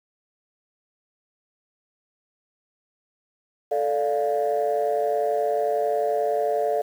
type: chord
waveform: sine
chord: D minor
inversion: second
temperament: equal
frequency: 440 / 587.3 / 698.5 Hz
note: A4 / D5 / F5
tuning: 0 / 0 / 0 cents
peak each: -24 dBFS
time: 3.71-6.82 s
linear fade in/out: 10 ms
effects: tanh soft clip ceiling -14 dBFS + 8-bit